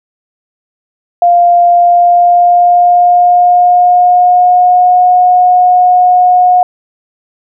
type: tone with pitch glide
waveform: sine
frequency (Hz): 698.5 to 724.4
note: F5 to F#5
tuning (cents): 0 to -37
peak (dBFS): -3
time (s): 1.22-6.63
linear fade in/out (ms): 2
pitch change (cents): +63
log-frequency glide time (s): 1.7-5.02
effects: none